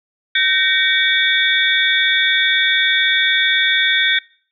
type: tone cluster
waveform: sine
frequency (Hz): 1540 / 1858 / 2269 / 3393 / 3620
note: G6 / A#6 / C#7 / G#7 / A7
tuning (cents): -31 / -6 / +40 / +36 / +48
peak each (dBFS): -19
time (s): 0.35-4.19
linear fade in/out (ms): 5
effects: noise-tail reverb RT60 0.5 s tail -23 dB re dry